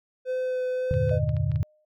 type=tone with vibrato; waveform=triangle; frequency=509 Hz; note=C5; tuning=48 cents flat; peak=-23 dBFS; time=0.25-1.2 s; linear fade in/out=50 ms; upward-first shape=sine; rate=1.8 Hz; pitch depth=9 cents each way
type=chord; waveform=sine; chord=E half-diminished seventh; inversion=none; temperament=equal; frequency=82.41 / 98 / 116.54 / 146.83 Hz; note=E2 / G2 / Bb2 / D3; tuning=0 / 0 / 0 / 0 cents; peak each=-29 / -29 / -27 / -27 dBFS; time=0.91-1.63 s; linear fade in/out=0 ms
type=clicks; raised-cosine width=0.3 ms; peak=-30 dBFS; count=6; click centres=0.94 / 1.094 / 1.292 / 1.367 / 1.517 / 1.559 s
type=tone with exponential decay; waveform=sine; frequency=611 Hz; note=D#5; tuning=32 cents flat; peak=-26 dBFS; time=1.11-1.85 s; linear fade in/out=5 ms; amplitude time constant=160 ms
effects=none